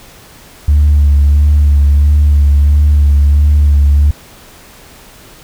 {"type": "tone with vibrato", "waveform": "sine", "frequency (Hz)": 72.6, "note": "D2", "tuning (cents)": -19, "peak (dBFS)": -3, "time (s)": [0.68, 4.11], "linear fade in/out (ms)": 5, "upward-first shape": "sine", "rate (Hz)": 1.5, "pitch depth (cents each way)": 31, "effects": ["tanh soft clip ceiling -2 dBFS", "pink hiss -38 dBFS RMS until 5.43 s"]}